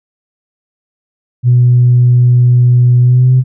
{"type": "tone with pitch glide", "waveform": "sine", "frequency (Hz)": [123, 128.22], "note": ["B2", "C3"], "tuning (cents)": [-7, -35], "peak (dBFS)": -3, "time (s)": [1.43, 3.44], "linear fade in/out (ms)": 50, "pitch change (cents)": 72, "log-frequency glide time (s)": [3.01, 3.33], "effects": ["tanh soft clip ceiling 0 dBFS"]}